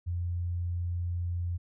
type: tone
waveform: sine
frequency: 87.31 Hz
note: F2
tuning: in tune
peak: -29 dBFS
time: 0.06-1.58 s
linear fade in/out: 20 ms
effects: none